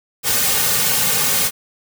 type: noise with comb filter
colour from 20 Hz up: white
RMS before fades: -17 dBFS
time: 0.23-1.51 s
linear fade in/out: 50 ms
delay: 3 ms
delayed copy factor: -1
effects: none